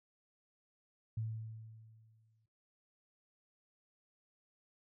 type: tone with exponential decay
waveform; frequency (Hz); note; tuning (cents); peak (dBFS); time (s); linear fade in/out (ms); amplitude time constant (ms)
sine; 110.9; A2; +14; -34; 1.17-2.46; 5; 280
effects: noise-tail reverb RT60 0.6 s tail -25 dB re dry